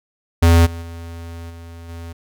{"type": "tone with level steps", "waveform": "square", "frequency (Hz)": 84, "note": "E2", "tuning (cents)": 33, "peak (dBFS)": [-9, -28, -31, -35, -31], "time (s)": [0.42, 2.13], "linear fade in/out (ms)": 10, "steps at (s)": [0.65, 0.81, 1.49, 1.88], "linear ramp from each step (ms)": 20, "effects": []}